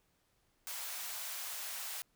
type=high-pass noise; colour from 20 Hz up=white; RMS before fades=-42 dBFS; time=0.67-2.02 s; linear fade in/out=0 ms; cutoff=620 Hz; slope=24 dB/octave; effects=pink hiss -75 dBFS RMS until 2.15 s